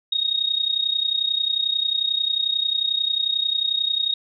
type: tone with amplitude modulation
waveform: sine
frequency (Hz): 3740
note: A#7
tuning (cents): +5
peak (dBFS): -16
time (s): 0.12-4.14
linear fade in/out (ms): 5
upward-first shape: sine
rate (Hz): 31.2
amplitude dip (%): 80
effects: none